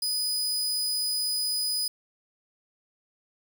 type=tone; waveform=sawtooth; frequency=4978 Hz; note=D#8; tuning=in tune; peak=-23 dBFS; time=0.02-1.88 s; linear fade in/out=5 ms; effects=9-bit